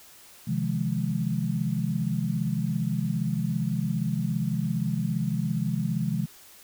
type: chord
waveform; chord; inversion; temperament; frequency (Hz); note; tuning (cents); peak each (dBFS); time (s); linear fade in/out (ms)
sine; F minor seventh; second; just; 130.96 / 157.15 / 174.61 / 209.5; C3 / Eb3 / F3 / Ab3; +2 / +18 / 0 / +15; -30; 0.47-6.26; 10
effects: white hiss -51 dBFS RMS until 6.63 s